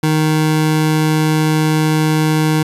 25% pulse tone, 155.56 Hz, D#3, in tune, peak -8 dBFS, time 0.03-2.63 s, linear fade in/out 5 ms, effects resampled to 32000 Hz

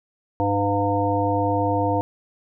harmonic tone with a mistuned harmonic, 100.5 Hz, G2, 44 cents sharp, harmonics 1 / 3 / 5 / 7 / 9, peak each -25 / -25 / -25 / -25 / -25 dBFS, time 0.4-2.01 s, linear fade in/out 0 ms, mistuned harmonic 9, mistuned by +16 cents, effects none

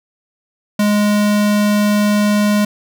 square tone, 207.7 Hz, G#3, in tune, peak -12 dBFS, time 0.79-2.65 s, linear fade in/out 5 ms, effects none

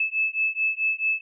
sine beating tone pair, 2610 / 2614.6 Hz, E7 / E7, -18 / -15 cents, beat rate 4.6 Hz, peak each -25 dBFS, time 0-1.21 s, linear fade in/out 5 ms, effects none

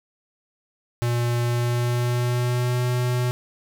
square tone with pitch glide, 119.8 to 123.81 Hz, A#2 to B2, +48 to +5 cents, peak -21 dBFS, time 1.02-3.31 s, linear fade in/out 0 ms, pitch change +57 cents, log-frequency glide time 1.44-2.82 s, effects 10-bit

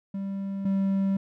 triangle tone pair in turn, 196 / 194.65 Hz, G3 / G3, 0 / -12 cents, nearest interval unison, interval 12 cents, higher first, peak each -27 / -20 dBFS, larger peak second, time 0.14-0.65 / 0.65-1.17 s, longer second, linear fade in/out 5 ms, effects none

